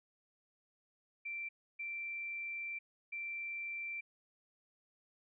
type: tone bursts at uneven times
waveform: sine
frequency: 2349 Hz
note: D7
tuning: in tune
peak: -39 dBFS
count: 3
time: 1.25-1.49 / 1.79-2.79 / 3.12-4.01 s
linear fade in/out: 10 ms
effects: none